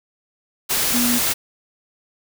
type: tone in noise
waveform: sine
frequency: 241.8 Hz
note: B3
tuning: 36 cents flat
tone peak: -19 dBFS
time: 0.93-1.19 s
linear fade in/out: 20 ms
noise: white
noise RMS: -20 dBFS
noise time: 0.69-1.34 s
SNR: -2 dB
effects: none

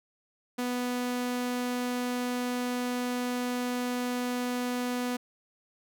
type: tone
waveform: sawtooth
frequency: 246.9 Hz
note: B3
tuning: in tune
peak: -25 dBFS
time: 0.58-5.17 s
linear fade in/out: 10 ms
effects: none

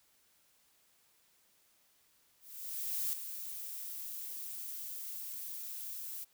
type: noise with ADSR envelope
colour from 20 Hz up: violet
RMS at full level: -34 dBFS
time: 2.4-6.25 s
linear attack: 730 ms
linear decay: 4 ms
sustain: -9 dB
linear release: 20 ms
effects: white hiss -70 dBFS RMS until 6.33 s

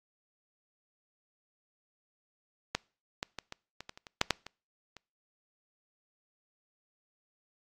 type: clicks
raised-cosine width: 0.2 ms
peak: -11 / -16 / -20 / -23 / -24 / -24 / -30 / -29 / -6 / -7 / -25 / -30 dBFS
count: 12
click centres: 2.75 / 3.229 / 3.387 / 3.524 / 3.806 / 3.894 / 3.975 / 4.068 / 4.214 / 4.307 / 4.466 / 4.967 s
effects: noise-tail reverb RT60 0.4 s tail -26 dB re dry + AAC 48 kbps

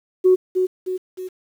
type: tone with echo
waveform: sine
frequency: 370 Hz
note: F#4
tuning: in tune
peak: -9 dBFS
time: 0.24-0.36 s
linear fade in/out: 20 ms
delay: 310 ms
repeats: 3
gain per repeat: -6 dB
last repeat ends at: 1.29 s
effects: tanh soft clip ceiling -5 dBFS + 8-bit

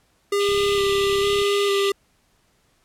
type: tone with vibrato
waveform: square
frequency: 400.6 Hz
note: G4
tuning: 38 cents sharp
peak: -19 dBFS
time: 0.32-1.92 s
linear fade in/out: 5 ms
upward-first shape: square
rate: 1.1 Hz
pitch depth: 14 cents each way
type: band-pass noise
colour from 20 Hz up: white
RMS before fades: -30 dBFS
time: 0.39-1.91 s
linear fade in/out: 20 ms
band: 2500 to 3900 Hz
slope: 96 dB/octave
type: click train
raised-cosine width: 5 ms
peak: -27 dBFS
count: 33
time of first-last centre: 0.49-1.418 s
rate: 34.5 Hz
effects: pink hiss -63 dBFS RMS until 2.84 s + low-pass 12000 Hz 12 dB/octave

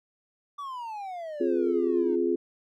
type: exponential sweep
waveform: triangle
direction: down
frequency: 1170 to 300 Hz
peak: -32 dBFS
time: 0.58-2.16 s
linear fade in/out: 10 ms
type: chord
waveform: sine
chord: F minor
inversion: second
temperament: just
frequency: 261.9 / 349.2 / 419.1 Hz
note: C4 / F4 / Ab4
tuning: +2 / 0 / +16 cents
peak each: -30 / -25 / -28 dBFS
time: 1.4-2.36 s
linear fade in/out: 10 ms
effects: none

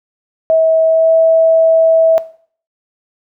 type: tone with pitch glide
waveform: sine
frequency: 645 to 650.6 Hz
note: E5 to E5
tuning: -38 to -23 cents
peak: -7 dBFS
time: 0.5-2.18 s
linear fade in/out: 0 ms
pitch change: +15 cents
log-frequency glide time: 0.85-1.11 s
effects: noise-tail reverb RT60 0.5 s tail -17 dB re dry

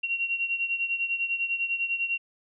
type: beating tone pair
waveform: sine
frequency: 2745 / 2755 Hz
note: F7 / F7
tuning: -31 / -24 cents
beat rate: 10 Hz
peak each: -27 / -32 dBFS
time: 0.03-2.18 s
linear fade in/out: 10 ms
effects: none

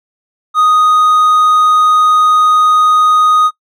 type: tone with hard clipping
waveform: triangle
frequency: 1244.5 Hz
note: D#6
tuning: in tune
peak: -7 dBFS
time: 0.54-3.51 s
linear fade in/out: 50 ms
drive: 6 dB
effects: noise-tail reverb RT60 0.1 s tail -21 dB re dry

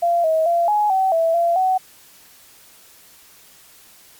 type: tone with pitch steps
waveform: sine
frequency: 688 / 638 / 685 / 838 / 763 / 658 / 683 / 750 Hz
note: F5 / D#5 / F5 / G#5 / G5 / E5 / F5 / F#5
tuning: -26 / +43 / -34 / +15 / -47 / -3 / -39 / +23 cents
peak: -14 dBFS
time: 0.02-1.78 s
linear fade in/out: 10 ms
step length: 220 ms
effects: white hiss -48 dBFS RMS until 4.19 s + MP3 96 kbps

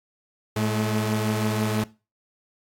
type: tone pair together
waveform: sawtooth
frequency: 110 / 213.9 Hz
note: A2 / A3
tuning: 0 / -49 cents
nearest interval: octave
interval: 1151 cents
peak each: -21 dBFS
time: 0.56-1.84 s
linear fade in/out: 5 ms
effects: noise-tail reverb RT60 0.3 s tail -20 dB re dry + AAC 64 kbps

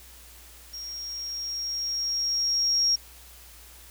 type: tone with level ramp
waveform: sine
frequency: 5588 Hz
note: F8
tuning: in tune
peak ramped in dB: -35 to -19 dBFS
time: 0.73-2.96 s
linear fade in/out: 10 ms
effects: added 60 Hz sine -51 dBFS peak until 3.9 s + white hiss -50 dBFS RMS until 3.9 s

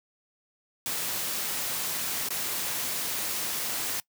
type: noise with dropouts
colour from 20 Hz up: white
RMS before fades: -31 dBFS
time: 0.86-4 s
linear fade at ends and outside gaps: 1 ms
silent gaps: 2.287-2.305 s
effects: noise-tail reverb RT60 0.1 s tail -22 dB re dry + high-pass 100 Hz 12 dB/octave

